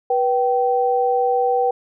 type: tone pair together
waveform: sine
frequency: 487.5 / 773.9 Hz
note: B4 / G5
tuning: -23 / -22 cents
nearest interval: minor sixth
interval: 801 cents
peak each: -18 dBFS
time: 0.1-1.71 s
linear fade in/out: 5 ms
effects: none